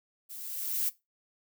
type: noise with level ramp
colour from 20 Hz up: violet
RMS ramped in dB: -44 to -28 dBFS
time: 0.29-0.9 s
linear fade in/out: 20 ms
effects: noise-tail reverb RT60 0.2 s tail -18 dB re dry